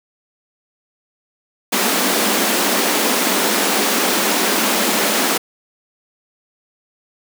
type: high-pass noise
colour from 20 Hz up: pink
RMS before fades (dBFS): -17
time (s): 1.72-5.38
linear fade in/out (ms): 10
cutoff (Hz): 190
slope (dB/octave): 96
effects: none